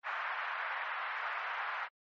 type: band-pass noise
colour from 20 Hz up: white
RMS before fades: -38 dBFS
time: 0.03-1.89 s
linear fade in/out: 50 ms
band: 820 to 1900 Hz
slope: 24 dB/octave
effects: MP3 32 kbps